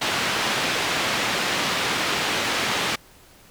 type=band-pass noise; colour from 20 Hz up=white; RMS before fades=-24 dBFS; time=0.01-2.96 s; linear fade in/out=10 ms; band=120 to 3300 Hz; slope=12 dB/octave; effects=pink hiss -51 dBFS RMS until 3.5 s